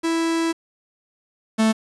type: tone pair in turn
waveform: 45% pulse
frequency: 329.6 / 220.5 Hz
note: E4 / A3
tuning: 0 / +4 cents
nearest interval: perfect fifth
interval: 696 cents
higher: first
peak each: -19 / -15 dBFS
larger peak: second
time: 0.03-0.53 / 1.58-1.73 s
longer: first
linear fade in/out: 20 ms
effects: resampled to 24000 Hz + 7-bit